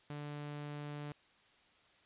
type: tone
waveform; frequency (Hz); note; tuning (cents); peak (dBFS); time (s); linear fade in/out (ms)
sawtooth; 146.83; D3; 0; -38; 0.1-1.12; 2
effects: white hiss -67 dBFS RMS until 2.05 s + resampled to 8000 Hz